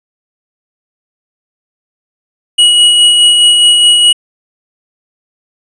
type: tone with tremolo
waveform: square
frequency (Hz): 2911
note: F#7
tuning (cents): -29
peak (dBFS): -3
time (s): 2.58-4.13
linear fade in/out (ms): 10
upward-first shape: sine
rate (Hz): 4.8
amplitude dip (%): 30
effects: resampled to 22050 Hz